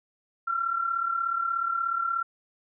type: tone with amplitude modulation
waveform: sine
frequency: 1364 Hz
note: F6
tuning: 41 cents flat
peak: -22 dBFS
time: 0.47-2.23 s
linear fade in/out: 10 ms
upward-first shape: sine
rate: 36.7 Hz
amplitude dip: 65%
effects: none